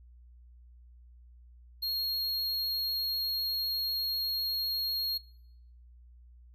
square tone, 4273 Hz, C8, 36 cents sharp, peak -31 dBFS, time 1.82-5.18 s, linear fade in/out 10 ms, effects noise-tail reverb RT60 0.8 s tail -23 dB re dry + added 60 Hz sine -52 dBFS peak until 6.54 s

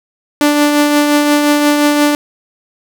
sawtooth tone with tremolo, 293.7 Hz, D4, in tune, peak -3 dBFS, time 0.41-2.15 s, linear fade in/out 0 ms, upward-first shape triangle, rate 5.7 Hz, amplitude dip 40%, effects none

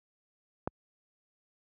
click, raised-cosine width 1 ms, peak -17 dBFS, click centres 0.675 s, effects high-pass 60 Hz 12 dB/octave

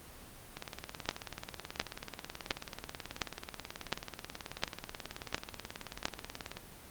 two click trains, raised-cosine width 0.2 ms, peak -11 / -22 dBFS, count 8 / 112, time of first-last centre 1.09-6.055 / 0.57-6.57 s, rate 1.41 / 18.5 Hz, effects pink hiss -52 dBFS RMS until 6.9 s + Opus 24 kbps

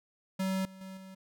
square tone with level steps, 190 Hz, F#3, 46 cents sharp, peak -30 / -49 / -43 / -47 dBFS, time 0.39-1.15 s, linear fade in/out 10 ms, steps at 0.65 / 0.81 / 0.97 s, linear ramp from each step 2 ms, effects none

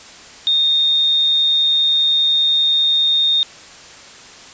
sine tone, 3675 Hz, A#7, 25 cents flat, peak -12 dBFS, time 0.47-3.43 s, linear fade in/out 0 ms, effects white hiss -39 dBFS RMS until 4.53 s + resampled to 16000 Hz

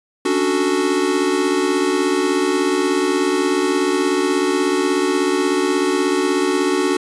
square chord, D major seventh, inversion third, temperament equal, 277.2 / 293.7 / 370 / 440 Hz, C#4 / D4 / F#4 / A4, 0 / 0 / 0 / 0 cents, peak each -25 / -22 / -19 / -25 dBFS, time 0.25-6.97 s, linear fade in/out 5 ms, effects resampled to 24000 Hz

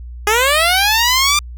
10% pulse linear sweep, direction up, 406.6 to 1200 Hz, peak -3 dBFS, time 0.27-1.39 s, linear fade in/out 2 ms, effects added 60 Hz sine -28 dBFS peak until 1.57 s

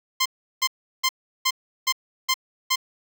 10% pulse tone bursts, 1046.5 Hz, C6, in tune, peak -10 dBFS, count 7, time 0.2-2.759 s, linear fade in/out 10 ms, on 57 ms, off 360 ms, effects none

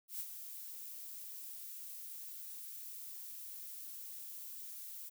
violet noise with ADSR envelope, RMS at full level -40 dBFS, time 0.08-5.1 s, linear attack 120 ms, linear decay 47 ms, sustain -8 dB, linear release 21 ms, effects none

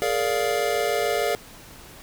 square chord, Bb dominant seventh, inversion third, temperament just, 419.5 / 466.2 / 582.7 / 699.2 Hz, Ab4 / Bb4 / D5 / F5, +17 / 0 / -14 / +2 cents, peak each -28 dBFS, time 0.02-1.35 s, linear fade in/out 0 ms, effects pink hiss -45 dBFS RMS until 2.02 s

